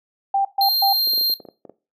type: tone bursts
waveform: sine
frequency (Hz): 788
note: G5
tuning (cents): +9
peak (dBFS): -15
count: 3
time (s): 0.34-0.93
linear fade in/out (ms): 5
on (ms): 110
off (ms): 130
type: tone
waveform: square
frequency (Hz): 4186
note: C8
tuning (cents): 0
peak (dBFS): -17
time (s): 0.61-1.34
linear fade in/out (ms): 2
type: clicks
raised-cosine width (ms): 2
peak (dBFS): -21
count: 10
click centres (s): 1.074 / 1.134 / 1.178 / 1.212 / 1.299 / 1.402 / 1.452 / 1.487 / 1.652 / 1.696
effects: noise-tail reverb RT60 0.3 s tail -17 dB re dry + high-pass 400 Hz 12 dB/octave